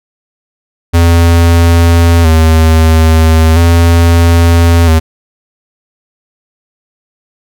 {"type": "tone with vibrato", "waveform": "square", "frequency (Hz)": 82.41, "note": "E2", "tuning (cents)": 0, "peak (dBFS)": -4, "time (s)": [0.93, 5], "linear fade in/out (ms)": 20, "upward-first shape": "square", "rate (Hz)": 0.38, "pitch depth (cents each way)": 45, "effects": []}